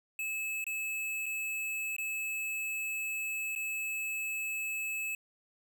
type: tone with dropouts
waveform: square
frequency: 2600 Hz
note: E7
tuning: 24 cents flat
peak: -34 dBFS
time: 0.19-5.15 s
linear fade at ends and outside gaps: 2 ms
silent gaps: 0.642-0.666 / 1.259-1.263 / 1.965-1.983 / 3.552-3.56 s
effects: none